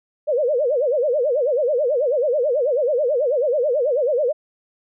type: tone with vibrato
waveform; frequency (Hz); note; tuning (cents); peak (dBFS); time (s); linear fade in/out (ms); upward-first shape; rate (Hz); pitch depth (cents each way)
sine; 540; C#5; -45; -16; 0.27-4.33; 20; sine; 9.2; 240
effects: none